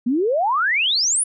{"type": "exponential sweep", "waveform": "sine", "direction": "up", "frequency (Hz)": [227, 10450], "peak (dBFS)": -16, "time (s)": [0.06, 1.24], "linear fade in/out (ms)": 10, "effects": []}